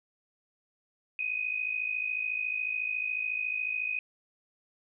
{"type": "tone pair together", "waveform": "sine", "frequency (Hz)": [2489, 2543], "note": ["D#7", "D#7"], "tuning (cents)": [0, 37], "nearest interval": "unison", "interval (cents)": 37, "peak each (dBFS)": [-31, -34], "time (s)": [1.19, 3.99], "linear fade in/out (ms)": 2, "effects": []}